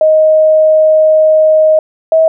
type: tone pair in turn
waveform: sine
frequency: 625 / 642.6 Hz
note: D#5 / E5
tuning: +8 / -44 cents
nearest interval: unison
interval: 48 cents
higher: second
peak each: -4 dBFS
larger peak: neither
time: 0.01-1.79 / 2.12-2.28 s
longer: first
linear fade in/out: 2 ms
effects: none